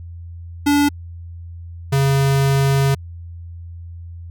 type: tone pair in turn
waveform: square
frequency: 288.5 / 137.3 Hz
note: D4 / C#3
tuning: -31 / -16 cents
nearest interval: octave + minor second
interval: 1285 cents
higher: first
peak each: -13 / -14 dBFS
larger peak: first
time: 0.66-0.89 / 1.92-2.95 s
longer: second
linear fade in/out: 10 ms
effects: added 85 Hz sine -31 dBFS peak until 4.3 s